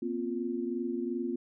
sine chord, Bb suspended second, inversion none, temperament equal with one note detuned, 238.9 / 261.6 / 349.2 Hz, Bb3 / C4 / F4, +43 / 0 / 0 cents, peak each -35 / -36 / -34 dBFS, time 0.02-1.36 s, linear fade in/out 5 ms, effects none

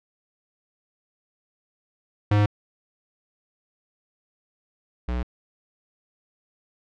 square tone pair in turn, 103.83 / 61.01 Hz, G#2 / B1, 0 / -20 cents, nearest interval major sixth, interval 920 cents, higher first, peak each -17 / -25 dBFS, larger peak first, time 2.31-2.46 / 5.08-5.23 s, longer neither, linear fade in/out 5 ms, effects low-pass 3000 Hz 12 dB/octave

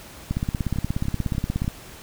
two click trains, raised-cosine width 5 ms, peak -17 / -11 dBFS, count 4 / 24, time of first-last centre 0.76-1.645 / 0.31-1.679 s, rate 3.39 / 16.8 Hz, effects pink hiss -43 dBFS RMS until 2.02 s

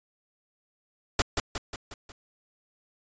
pink noise with echo, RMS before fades -22 dBFS, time 1.19-1.22 s, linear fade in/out 2 ms, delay 180 ms, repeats 5, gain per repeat -5 dB, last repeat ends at 2.12 s, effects resampled to 16000 Hz

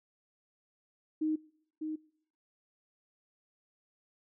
sine tone with echo, 311.1 Hz, D#4, in tune, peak -28 dBFS, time 1.21-1.36 s, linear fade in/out 10 ms, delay 600 ms, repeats 1, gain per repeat -6 dB, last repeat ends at 1.96 s, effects noise-tail reverb RT60 0.7 s tail -24 dB re dry

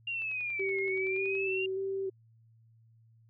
sine exponential two-way sweep, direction down then up, 2800 to 2140 to 2800 Hz, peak -32 dBFS, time 0.07-1.66 s, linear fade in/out 5 ms, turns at 0.8 s
click train, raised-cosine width 0.3 ms, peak -37 dBFS, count 13, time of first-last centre 0.22-1.352 s, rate 10.6 Hz
sine tone with vibrato, 384 Hz, G4, 36 cents flat, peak -31 dBFS, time 0.59-2.1 s, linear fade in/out 10 ms, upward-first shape square, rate 1.7 Hz, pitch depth 18 cents each way
effects added 113 Hz sine -59 dBFS peak until 3.29 s

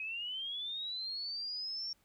sine linear sweep, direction up, 2516 to 5520 Hz, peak -37 dBFS, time 0-1.93 s, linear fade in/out 2 ms, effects pink hiss -72 dBFS RMS until 2.04 s

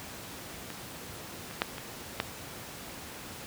clicks, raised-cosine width 0.3 ms, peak -23 / -28 / -9 / -23 / -11 dBFS, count 5, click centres 0.703 / 1.511 / 1.619 / 1.782 / 2.201 s, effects pink hiss -43 dBFS RMS until 3.46 s + high-pass 80 Hz 12 dB/octave

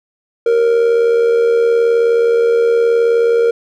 triangle tone with amplitude modulation, 466.2 Hz, A#4, in tune, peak -5 dBFS, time 0.46-3.51 s, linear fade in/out 5 ms, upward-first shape sine, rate 79.1 Hz, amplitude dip 50%, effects none

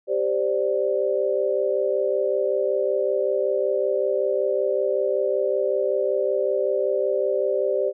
sine chord, G suspended fourth, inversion none, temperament just, 392 / 522.7 / 588 Hz, G4 / C5 / D5, 0 / -2 / +2 cents, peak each -24 dBFS, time 0.07-7.93 s, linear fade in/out 50 ms, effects none

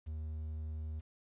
triangle tone with quantisation, 77.78 Hz, D#2, in tune, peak -36 dBFS, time 0.06-1.01 s, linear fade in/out 20 ms, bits 11, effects resampled to 8000 Hz

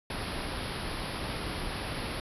pink band-stop noise, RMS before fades -35 dBFS, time 0.1-2.2 s, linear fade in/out 2 ms, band 5200 to 10000 Hz, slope 96 dB/octave, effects resampled to 24000 Hz

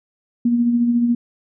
sine tone with tremolo, 238.1 Hz, A#3, 37 cents sharp, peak -12 dBFS, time 0.45-1.15 s, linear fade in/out 5 ms, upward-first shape sine, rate 14 Hz, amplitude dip 40%, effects none

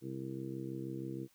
harmonic tone, 66.3 Hz, C2, 23 cents sharp, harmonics 2 / 3 / 4 / 5 / 6 / 7, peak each -44 / -47 / -48 / -42 / -52 / -51 dBFS, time 0.01-1.28 s, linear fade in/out 50 ms, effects white hiss -70 dBFS RMS until 1.34 s

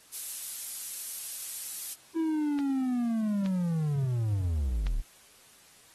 violet noise, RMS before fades -33 dBFS, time 0.12-1.95 s, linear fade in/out 20 ms
triangle linear sweep, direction down, 329.6 to 30.27 Hz, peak -24 dBFS, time 2.15-5.02 s, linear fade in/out 20 ms
clicks, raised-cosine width 0.2 ms, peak -23 dBFS, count 3, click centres 2.589 / 3.461 / 4.868 s
effects white hiss -57 dBFS RMS until 5.94 s + AAC 32 kbps

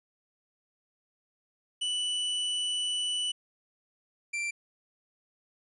45% pulse tone pair in turn, 2969 / 2355 Hz, F#7 / D7, +5 / +4 cents, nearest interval major third, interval 401 cents, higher first, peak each -28 / -30 dBFS, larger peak first, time 1.81-3.32 / 4.33-4.51 s, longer first, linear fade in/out 10 ms, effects resampled to 24000 Hz

